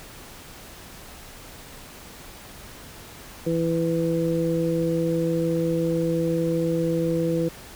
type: harmonic tone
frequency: 165.7 Hz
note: E3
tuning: 9 cents sharp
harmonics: 1 / 2 / 3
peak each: -25 / -25 / -25 dBFS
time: 3.46-7.49 s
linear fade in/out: 10 ms
effects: pink hiss -43 dBFS RMS until 7.75 s